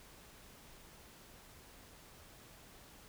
silence, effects pink hiss -58 dBFS RMS until 3.08 s

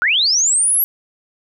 sine linear sweep, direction up, 1355 to 11840 Hz, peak -12 dBFS, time 0.02-0.84 s, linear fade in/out 0 ms, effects none

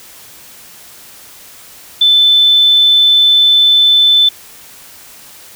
sine tone, 3520 Hz, A7, in tune, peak -5 dBFS, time 2.01-4.29 s, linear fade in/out 5 ms, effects white hiss -37 dBFS RMS until 5.55 s

